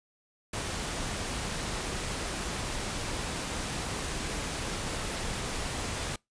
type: noise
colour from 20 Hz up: pink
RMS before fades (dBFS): -34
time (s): 0.53-6.16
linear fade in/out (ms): 5
effects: noise-tail reverb RT60 0.2 s tail -26 dB re dry + resampled to 22050 Hz